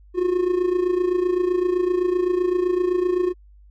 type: tone with amplitude modulation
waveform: triangle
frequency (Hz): 360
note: F#4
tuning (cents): -47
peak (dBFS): -13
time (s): 0.14-3.34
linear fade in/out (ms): 50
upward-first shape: sine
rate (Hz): 27.8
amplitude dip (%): 70
effects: added 50 Hz sine -46 dBFS peak until 3.7 s